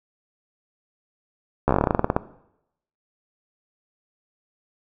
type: slowing click train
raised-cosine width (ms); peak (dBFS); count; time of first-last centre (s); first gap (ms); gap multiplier
1; -4; 16; 1.68-2.165; 13; 1.12
effects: noise-tail reverb RT60 0.8 s tail -17 dB re dry